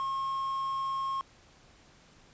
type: tone with quantisation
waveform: triangle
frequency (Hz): 1079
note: C#6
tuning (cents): -47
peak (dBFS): -28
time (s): 0-1.21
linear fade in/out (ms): 0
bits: 8
effects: pink hiss -59 dBFS RMS until 2.33 s + resampled to 16000 Hz